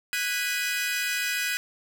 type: chord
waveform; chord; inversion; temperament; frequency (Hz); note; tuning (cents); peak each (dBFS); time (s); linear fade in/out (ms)
sawtooth; G# minor seventh; third; equal with one note detuned; 1480 / 1641.2 / 1975.5 / 2489; F#6 / G#6 / B6 / D#7; 0 / -21 / 0 / 0; -28 / -29 / -29 / -27; 0.13-1.57; 0
effects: none